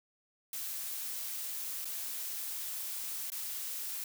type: noise with dropouts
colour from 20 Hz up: blue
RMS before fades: -39 dBFS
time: 0.53-4.04 s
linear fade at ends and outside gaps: 2 ms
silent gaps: 1.847-1.853 / 3.302-3.319 s
effects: none